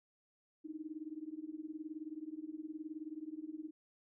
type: tone with tremolo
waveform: sine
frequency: 311.1 Hz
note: D#4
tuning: in tune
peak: -38 dBFS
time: 0.64-3.71 s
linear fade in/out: 20 ms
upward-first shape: triangle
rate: 19 Hz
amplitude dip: 100%
effects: none